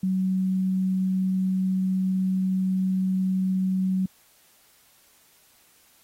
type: tone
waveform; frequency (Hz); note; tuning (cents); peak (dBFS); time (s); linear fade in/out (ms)
sine; 187.8; F#3; +26; -21; 0.03-4.06; 5
effects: white hiss -59 dBFS RMS until 6.03 s + AAC 48 kbps